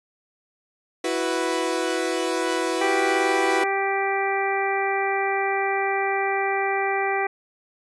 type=chord; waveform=sawtooth; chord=E suspended second; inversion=none; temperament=equal; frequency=329.6 / 370 / 493.9 Hz; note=E4 / F#4 / B4; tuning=0 / 0 / 0 cents; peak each=-23 dBFS; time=1.04-3.64 s; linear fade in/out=5 ms
type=harmonic tone; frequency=392 Hz; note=G4; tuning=in tune; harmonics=1 / 2 / 3 / 4 / 5 / 6; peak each=-26 / -25 / -32 / -33 / -28 / -31 dBFS; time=2.81-7.27 s; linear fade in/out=5 ms
effects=resampled to 24000 Hz